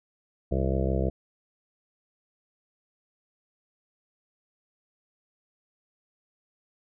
harmonic tone, 66.2 Hz, C2, 21 cents sharp, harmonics 1 / 2 / 3 / 5 / 6 / 7 / 8 / 9 / 10, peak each -27 / -30 / -32 / -34 / -35 / -35 / -36 / -37 / -37 dBFS, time 0.51-1.1 s, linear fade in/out 10 ms, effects none

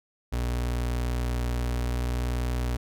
35% pulse tone with pitch glide, 60.5 to 60.99 Hz, B1 to B1, -35 to -21 cents, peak -24 dBFS, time 0.32-2.77 s, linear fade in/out 10 ms, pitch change +14 cents, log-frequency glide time 1.84-1.97 s, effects none

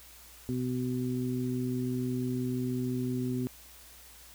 harmonic tone, 125.9 Hz, B2, 34 cents sharp, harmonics 1 / 2 / 3, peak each -34 / -31 / -38 dBFS, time 0.49-3.47 s, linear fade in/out 0 ms, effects added 60 Hz sine -58 dBFS peak until 4.34 s + white hiss -53 dBFS RMS until 4.34 s

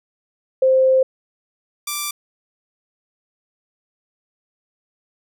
sine / 5% pulse tone pair in turn, 523.3 / 1174.8 Hz, C5 / D6, 0 / 0 cents, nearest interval octave + major second, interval 1400 cents, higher second, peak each -11 dBFS, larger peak neither, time 0.62-1.03 / 1.87-2.11 s, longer first, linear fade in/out 5 ms, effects none

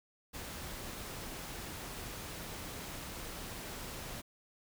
pink noise, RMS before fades -44 dBFS, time 0.33-4.22 s, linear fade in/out 20 ms, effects none

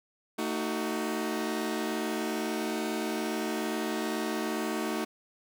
sawtooth chord, D# diminished, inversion second, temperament just, 224 / 311.1 / 373.4 Hz, A3 / D#4 / F#4, +31 / 0 / +16 cents, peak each -30 / -30 / -31 dBFS, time 0.38-5.05 s, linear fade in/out 10 ms, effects none

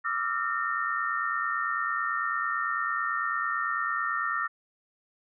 sine tone cluster, 1169 / 1298 / 1387 / 1824 Hz, D6 / E6 / F6 / A#6, -8 / -27 / -12 / -38 cents, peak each -33 / -33 / -32 / -31 dBFS, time 0.04-4.48 s, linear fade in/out 20 ms, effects none

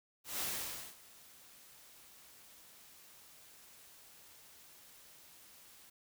white noise with ADSR envelope, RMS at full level -37 dBFS, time 0.24-5.9 s, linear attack 160 ms, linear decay 550 ms, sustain -22 dB, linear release 7 ms, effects none

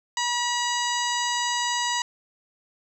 harmonic tone with a mistuned harmonic, 964 Hz, B5, 42 cents flat, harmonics 1 / 2 / 3 / 4 / 5 / 6 / 7 / 8, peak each -27 / -30 / -32 / -33 / -34 / -35 / -35 / -36 dBFS, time 0.17-2.02 s, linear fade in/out 2 ms, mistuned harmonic 6, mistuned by +68 cents, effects 9-bit

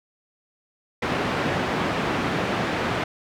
pink band-pass noise, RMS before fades -25 dBFS, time 1.02-3.04 s, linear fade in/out 5 ms, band 140 to 2400 Hz, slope 12 dB/octave, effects none

